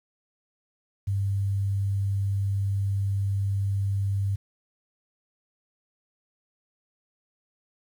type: tone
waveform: sine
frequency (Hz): 98.9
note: G2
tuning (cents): +16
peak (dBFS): -23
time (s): 1.07-4.36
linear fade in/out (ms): 10
effects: 9-bit